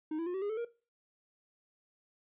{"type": "tone with pitch steps", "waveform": "triangle", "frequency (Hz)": [310, 332.2, 356.1, 381.7, 409, 438.4, 469.9], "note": ["D#4", "E4", "F4", "G4", "G#4", "A4", "A#4"], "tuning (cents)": [-6, 13, 34, -46, -26, -6, 14], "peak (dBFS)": -31, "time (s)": [0.11, 0.649], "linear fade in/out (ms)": 5, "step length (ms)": 77, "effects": ["noise-tail reverb RT60 0.3 s tail -17 dB re dry", "resampled to 8000 Hz"]}